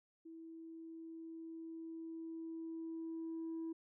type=tone with level ramp; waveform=sine; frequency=326.8 Hz; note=E4; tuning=15 cents flat; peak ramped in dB=-50 to -38 dBFS; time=0.25-3.73 s; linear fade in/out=10 ms; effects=tanh soft clip ceiling -38 dBFS